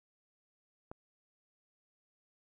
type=click; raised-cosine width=1 ms; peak=-30 dBFS; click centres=0.915 s; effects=12-bit